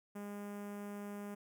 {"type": "tone with notch filter", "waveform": "sawtooth", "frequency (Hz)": 204.1, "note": "G#3", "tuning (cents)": -30, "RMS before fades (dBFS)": -45, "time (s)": [0.15, 1.35], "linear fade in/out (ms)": 10, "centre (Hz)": 4100, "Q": 0.54, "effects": []}